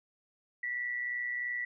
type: tone with amplitude modulation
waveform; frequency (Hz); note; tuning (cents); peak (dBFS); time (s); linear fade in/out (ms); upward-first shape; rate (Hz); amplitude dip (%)
sine; 1954; B6; -19; -30; 0.63-1.65; 5; sine; 123; 50
effects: none